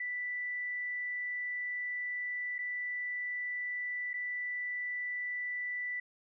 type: tone with dropouts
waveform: sine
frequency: 1975.5 Hz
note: B6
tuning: in tune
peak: -34 dBFS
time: 0-6 s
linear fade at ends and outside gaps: 5 ms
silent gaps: 2.583-2.588 / 4.133-4.139 s
effects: none